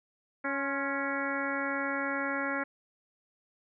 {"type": "harmonic tone with a mistuned harmonic", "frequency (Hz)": 277.7, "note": "C#4", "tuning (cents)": 3, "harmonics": [1, 2, 3, 4, 5, 6, 7, 8], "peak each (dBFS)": [-36, -37, -41, -40, -36, -37, -39, -41], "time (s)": [0.44, 2.64], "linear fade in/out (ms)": 10, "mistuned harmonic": 4, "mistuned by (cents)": -54, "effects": []}